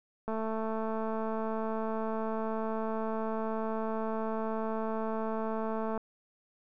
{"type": "click train", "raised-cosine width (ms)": 1, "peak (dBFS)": -22, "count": 1260, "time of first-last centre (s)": [0.28, 5.977], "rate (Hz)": 221, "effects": []}